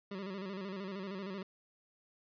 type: tone with vibrato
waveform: 25% pulse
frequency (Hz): 193.3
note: G3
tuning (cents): -24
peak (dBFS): -36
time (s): 0.11-1.43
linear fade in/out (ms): 5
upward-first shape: square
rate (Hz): 13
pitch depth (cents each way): 69
effects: resampled to 11025 Hz